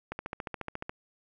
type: click train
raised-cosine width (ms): 0.5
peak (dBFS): -20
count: 12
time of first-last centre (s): 0.12-0.895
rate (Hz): 14.2
effects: none